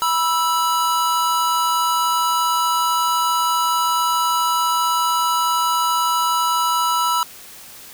square tone pair together, 976 / 1320.6 Hz, B5 / E6, -21 / +3 cents, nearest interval perfect fourth, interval 524 cents, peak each -20 dBFS, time 0.02-7.23 s, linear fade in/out 0 ms, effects white hiss -40 dBFS RMS until 7.93 s

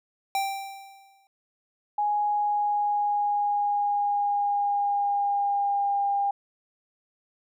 square tone with exponential decay, 784 Hz, G5, in tune, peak -23 dBFS, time 0.35-1.27 s, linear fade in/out 1 ms, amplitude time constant 200 ms
sine tone with pitch glide, 830.6 to 803.2 Hz, G#5 to G5, 0 to +42 cents, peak -22 dBFS, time 1.98-6.31 s, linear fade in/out 5 ms, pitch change -58 cents, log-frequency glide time 2.22-6.05 s
effects none

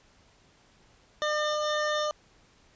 25% pulse tone pair together, 603 / 1807 Hz, D5 / A6, +46 / +46 cents, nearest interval octave + perfect fifth, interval 1900 cents, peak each -23 / -31 dBFS, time 1.22-2.11 s, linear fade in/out 0 ms, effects pink hiss -61 dBFS RMS until 2.75 s + resampled to 16000 Hz

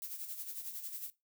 violet noise with tremolo, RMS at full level -41 dBFS, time 0.02-1.1 s, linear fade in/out 0 ms, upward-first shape sine, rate 11 Hz, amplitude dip 60%, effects noise-tail reverb RT60 0.2 s tail -18 dB re dry

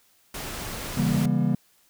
pink noise, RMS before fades -34 dBFS, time 0.34-1.26 s, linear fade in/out 5 ms
triangle chord, C# diminished seventh, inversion none, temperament just, 138.59 / 166.31 / 199.57 / 239.5 Hz, C#3 / E3 / G3 / Bb3, 0 / +16 / +31 / +47 cents, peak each -24 dBFS, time 0.97-1.55 s, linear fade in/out 5 ms
effects white hiss -62 dBFS RMS until 1.89 s

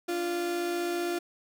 35% pulse tone pair together, 292.1 / 347.6 Hz, D4 / F4, -9 / -8 cents, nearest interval minor third, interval 301 cents, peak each -38 / -27 dBFS, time 0.08-1.19 s, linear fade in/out 10 ms, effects none

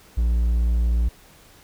triangle tone, 58.27 Hz, A#1, in tune, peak -15 dBFS, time 0.17-1.09 s, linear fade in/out 10 ms, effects pink hiss -51 dBFS RMS until 1.63 s

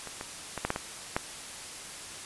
clicks, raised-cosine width 0.5 ms, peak -24 / -21 / -18 / -12 / -12 / -16 / -11 dBFS, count 7, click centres 0.073 / 0.211 / 0.577 / 0.65 / 0.704 / 0.761 / 1.165 s, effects white hiss -42 dBFS RMS until 2.25 s + resampled to 24000 Hz

